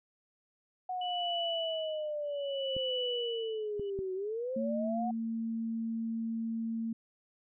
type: linear two-way sweep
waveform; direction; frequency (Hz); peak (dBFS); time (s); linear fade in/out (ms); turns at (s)
sine; down then up; 740 to 370 to 740; -33; 0.89-5.11; 5; 4.14
type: tone with tremolo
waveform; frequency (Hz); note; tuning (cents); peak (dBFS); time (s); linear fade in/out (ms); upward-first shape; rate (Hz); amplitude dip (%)
sine; 2960; F#7; 0; -33; 1.01-3.9; 5; sine; 0.64; 100
type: clicks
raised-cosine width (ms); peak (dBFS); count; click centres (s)
3; -28; 3; 2.766 / 3.796 / 3.99
type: tone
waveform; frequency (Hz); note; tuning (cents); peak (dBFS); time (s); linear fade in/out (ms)
sine; 226.8; A#3; -47; -32; 4.56-6.93; 5
effects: none